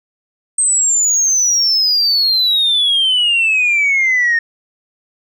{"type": "exponential sweep", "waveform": "sine", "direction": "down", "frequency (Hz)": [8372, 1829], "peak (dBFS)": -9, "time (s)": [0.58, 4.39], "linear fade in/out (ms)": 5, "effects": ["tanh soft clip ceiling -8 dBFS"]}